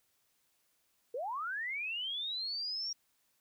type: linear sweep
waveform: sine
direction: up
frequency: 444.7 to 5640 Hz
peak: -35 dBFS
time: 1.14-2.93 s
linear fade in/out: 5 ms
effects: white hiss -75 dBFS RMS until 3.4 s